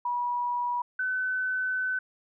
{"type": "tone pair in turn", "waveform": "sine", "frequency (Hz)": [970, 1512.8], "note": ["B5", "F#6"], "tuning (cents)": [-31, 38], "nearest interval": "minor sixth", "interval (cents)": 769, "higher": "second", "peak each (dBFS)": -26, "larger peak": "neither", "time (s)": [[0.05, 0.82], [0.99, 1.99]], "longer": "second", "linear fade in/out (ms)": 5, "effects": []}